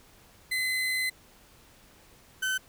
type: tone pair in turn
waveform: 35% pulse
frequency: 2036 / 1525.3 Hz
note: C7 / G6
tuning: -48 / -48 cents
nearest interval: perfect fourth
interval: 500 cents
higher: first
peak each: -25 dBFS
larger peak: neither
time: 0.51-1.1 / 2.42-2.58 s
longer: first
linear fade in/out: 10 ms
effects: pink hiss -57 dBFS RMS until 2.68 s